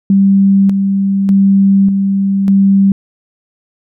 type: tone with tremolo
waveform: sine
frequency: 196 Hz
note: G3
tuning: in tune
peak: -5 dBFS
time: 0.1-2.92 s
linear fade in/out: 2 ms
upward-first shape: square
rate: 0.84 Hz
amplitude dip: 40%
effects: none